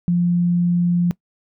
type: tone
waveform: sine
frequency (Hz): 174.61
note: F3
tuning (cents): 0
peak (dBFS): -14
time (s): 0.08-1.11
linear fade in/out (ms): 0
effects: noise-tail reverb RT60 0.1 s tail -21 dB re dry